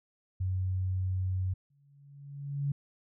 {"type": "tone", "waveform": "sine", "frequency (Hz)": 93.1, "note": "F#2", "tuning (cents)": 11, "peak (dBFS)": -28, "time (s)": [0.4, 1.54], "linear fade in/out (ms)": 10}
{"type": "tone with exponential growth", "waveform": "sine", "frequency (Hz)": 141.4, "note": "C#3", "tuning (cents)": 35, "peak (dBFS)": -26, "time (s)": [1.7, 2.72], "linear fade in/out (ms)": 5, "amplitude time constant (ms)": 220}
{"effects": []}